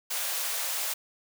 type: high-pass noise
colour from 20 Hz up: white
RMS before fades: -31 dBFS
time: 0.1-0.94 s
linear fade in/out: 10 ms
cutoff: 490 Hz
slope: 48 dB/octave
effects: none